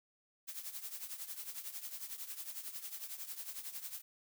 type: noise with tremolo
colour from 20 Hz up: blue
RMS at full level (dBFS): -42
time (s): 0.47-4.02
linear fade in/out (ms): 20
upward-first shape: triangle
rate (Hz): 11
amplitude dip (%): 80
effects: none